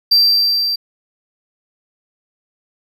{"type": "tone with level ramp", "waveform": "triangle", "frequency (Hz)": 4699, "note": "D8", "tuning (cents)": 0, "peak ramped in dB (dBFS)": [-6, -15], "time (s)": [0.11, 0.76], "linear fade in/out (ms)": 10, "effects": []}